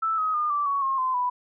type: tone with pitch steps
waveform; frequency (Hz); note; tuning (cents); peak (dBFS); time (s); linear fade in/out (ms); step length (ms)
sine; 1318.5 / 1265.5 / 1214.7 / 1165.9 / 1119 / 1074.1 / 1030.9 / 989.5; E6 / D#6 / D#6 / D6 / C#6 / C6 / C6 / B5; 0 / +29 / -42 / -13 / +16 / +45 / -26 / +3; -22; 0.02-1.3; 10; 160
effects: none